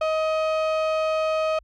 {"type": "tone", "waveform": "35% pulse", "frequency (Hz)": 630, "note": "D#5", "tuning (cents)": 21, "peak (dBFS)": -19, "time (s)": [0.01, 1.59], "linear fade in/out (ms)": 5, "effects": ["added 50 Hz sine -53 dBFS peak until 1.63 s", "low-pass 3000 Hz 12 dB/octave"]}